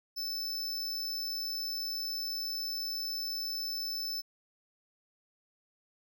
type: tone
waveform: square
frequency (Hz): 5274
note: E8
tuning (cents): 0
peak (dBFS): -34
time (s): 0.16-4.22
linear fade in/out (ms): 20
effects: none